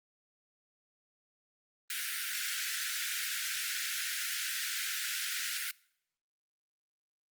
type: high-pass noise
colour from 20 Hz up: pink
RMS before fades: -36 dBFS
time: 1.9-5.71 s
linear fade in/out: 2 ms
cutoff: 1400 Hz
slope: 96 dB/octave
effects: noise-tail reverb RT60 0.7 s tail -23 dB re dry + Opus 32 kbps